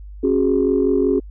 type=chord; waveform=sine; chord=C# suspended fourth; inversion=none; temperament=equal with one note detuned; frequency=272.1 / 370 / 415.3 Hz; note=C#4 / F#4 / G#4; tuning=-32 / 0 / 0 cents; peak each=-18 dBFS; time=0.23-1.2 s; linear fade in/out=10 ms; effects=tanh soft clip ceiling -6 dBFS + added 50 Hz sine -33 dBFS peak until 1.3 s